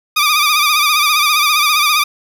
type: tone with vibrato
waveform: 15% pulse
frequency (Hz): 1200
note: D6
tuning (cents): +37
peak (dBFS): -4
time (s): 0.16-2.04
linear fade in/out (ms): 10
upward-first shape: sine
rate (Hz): 15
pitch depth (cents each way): 72
effects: none